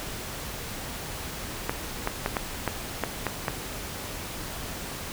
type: clicks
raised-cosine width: 0.5 ms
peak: -10 dBFS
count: 8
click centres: 1.695 / 2.074 / 2.261 / 2.368 / 2.677 / 3.037 / 3.267 / 3.482 s
effects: pink hiss -36 dBFS RMS until 5.12 s